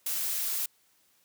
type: noise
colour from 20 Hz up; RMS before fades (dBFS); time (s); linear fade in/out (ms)
blue; -31; 0.06-0.66; 5
effects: white hiss -67 dBFS RMS until 1.24 s + high-pass 80 Hz 12 dB/octave